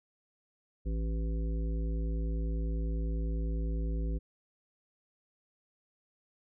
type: harmonic tone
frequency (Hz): 55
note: A1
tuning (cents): 0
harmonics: 1 / 3 / 5 / 7 / 9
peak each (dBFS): -30 / -40 / -44 / -47 / -49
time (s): 0.85-4.19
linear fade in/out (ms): 20
effects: none